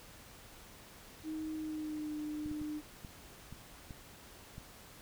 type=tone with pitch glide; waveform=sine; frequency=313.1 to 301.9 Hz; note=D#4 to D4; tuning=+11 to +48 cents; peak=-37 dBFS; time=1.23-2.82 s; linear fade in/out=50 ms; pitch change=-63 cents; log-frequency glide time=1.54-2.13 s
type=clicks; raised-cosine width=5 ms; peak=-34 dBFS; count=7; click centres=2.46 / 2.514 / 2.615 / 3.048 / 3.526 / 3.908 / 4.581 s
effects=pink hiss -55 dBFS RMS until 5.01 s